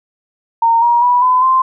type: tone with pitch steps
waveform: sine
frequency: 920 / 949.1 / 979.2 / 1010.2 / 1042.3 Hz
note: A#5 / A#5 / B5 / B5 / C6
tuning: -23 / +31 / -15 / +39 / -7 cents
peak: -8 dBFS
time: 0.62-1.62 s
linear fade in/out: 5 ms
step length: 200 ms
effects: none